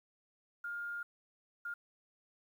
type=tone bursts at uneven times; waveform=sine; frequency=1412 Hz; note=F6; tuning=19 cents sharp; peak=-38 dBFS; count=2; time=0.64-1.03 / 1.65-1.74 s; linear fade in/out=5 ms; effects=11-bit